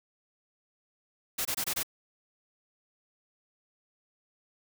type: noise bursts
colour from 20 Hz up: white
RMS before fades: -31 dBFS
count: 5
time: 1.38-1.832 s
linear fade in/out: 10 ms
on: 72 ms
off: 23 ms
effects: none